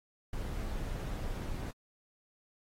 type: noise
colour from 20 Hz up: brown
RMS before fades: -37 dBFS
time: 0.33-1.71 s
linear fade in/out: 2 ms
effects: AAC 48 kbps